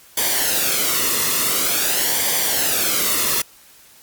white noise with flanger, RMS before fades -19 dBFS, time 0.17-3.42 s, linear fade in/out 5 ms, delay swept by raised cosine 0.74 to 1.3 ms, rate 0.47 Hz, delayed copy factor -0.6, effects white hiss -48 dBFS RMS until 4.02 s + Opus 48 kbps

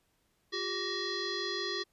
sine tone with frequency modulation, 1864.7 Hz, A#6, in tune, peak -32 dBFS, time 0.52-1.84 s, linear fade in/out 20 ms, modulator 755 Hz, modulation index 3.9, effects pink hiss -74 dBFS RMS until 1.92 s + resampled to 32000 Hz

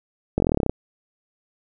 slowing click train, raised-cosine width 2 ms, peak -6 dBFS, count 13, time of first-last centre 0.38-0.696 s, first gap 21 ms, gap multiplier 1.04, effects none

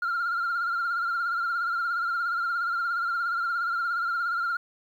sine tone with vibrato, 1388 Hz, F6, 11 cents flat, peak -23 dBFS, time 0.02-4.57 s, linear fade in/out 5 ms, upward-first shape triangle, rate 17 Hz, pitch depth 69 cents each way, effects tanh soft clip ceiling -23 dBFS + 10-bit

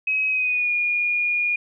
sine tone with pitch glide, 2546 to 2434 Hz, D#7 to D#7, +39 to -39 cents, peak -19 dBFS, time 0.07-1.56 s, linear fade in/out 5 ms, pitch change -78 cents, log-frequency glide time 0.28-0.72 s, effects none

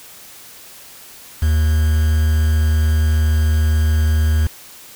triangle tone with quantisation, 77.78 Hz, D#2, in tune, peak -10 dBFS, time 1.42-4.47 s, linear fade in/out 5 ms, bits 5, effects white hiss -40 dBFS RMS until 4.95 s

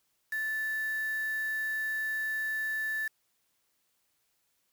sine tone with quantisation, 1752 Hz, A6, 8 cents flat, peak -30 dBFS, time 0.32-3.08 s, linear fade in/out 5 ms, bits 7, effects white hiss -75 dBFS RMS until 4.72 s

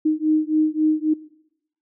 sine beating tone pair, 308.4 / 312.1 Hz, D#4 / D#4, -15 / +5 cents, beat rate 3.7 Hz, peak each -20 dBFS, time 0.05-1.14 s, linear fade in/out 10 ms, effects noise-tail reverb RT60 0.8 s tail -19 dB re dry

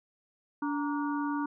harmonic tone with a mistuned harmonic, 289.3 Hz, D4, 26 cents flat, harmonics 1 / 3 / 4 / 5, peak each -30 / -36 / -40 / -41 dBFS, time 0.62-1.46 s, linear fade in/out 5 ms, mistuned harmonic 3, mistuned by +120 cents, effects none

